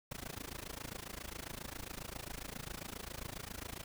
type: noise with amplitude modulation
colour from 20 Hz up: pink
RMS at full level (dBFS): -42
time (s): 0.11-3.84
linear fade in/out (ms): 5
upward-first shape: sine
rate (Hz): 27.4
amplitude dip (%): 95
effects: none